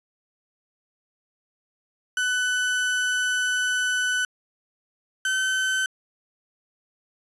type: tone pair in turn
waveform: 35% pulse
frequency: 1497 / 1530.2 Hz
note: F#6 / G6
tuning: +20 / -42 cents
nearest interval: unison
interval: 38 cents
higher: second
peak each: -20 / -20 dBFS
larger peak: neither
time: 2.17-4.25 / 5.25-5.86 s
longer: first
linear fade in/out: 2 ms
effects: resampled to 24000 Hz